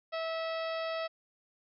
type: harmonic tone with a mistuned harmonic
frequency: 651 Hz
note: E5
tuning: 22 cents flat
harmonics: 1 / 2 / 3 / 4 / 5 / 6 / 7 / 8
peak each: -34 / -40 / -44 / -46 / -48 / -50 / -51 / -52 dBFS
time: 0.12-1.08 s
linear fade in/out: 20 ms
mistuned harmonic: 6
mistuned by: -22 cents
effects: none